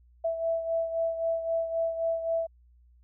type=beating tone pair; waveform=sine; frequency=659.3 / 663.1 Hz; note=E5 / E5; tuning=0 / +10 cents; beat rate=3.8 Hz; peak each=-27 / -34 dBFS; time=0.24-2.47 s; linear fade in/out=10 ms; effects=added 60 Hz sine -56 dBFS peak until 3.03 s